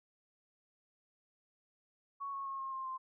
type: tone with pitch steps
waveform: sine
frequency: 1112 / 1098.6 / 1085.3 / 1072.3 / 1059.3 / 1046.6 Hz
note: C#6 / C#6 / C#6 / C6 / C6 / C6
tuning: +5 / -16 / -37 / +42 / +21 / 0 cents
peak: -38 dBFS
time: 2.2-2.98 s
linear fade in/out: 20 ms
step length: 130 ms
effects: none